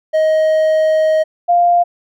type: tone pair in turn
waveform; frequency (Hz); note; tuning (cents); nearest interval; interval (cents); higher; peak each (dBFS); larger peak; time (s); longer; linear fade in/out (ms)
triangle / sine; 628 / 698.8; D#5 / F5; +16 / +1; major second; 185; second; -8; neither; 0.13-1.24 / 1.48-1.84; first; 20
effects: none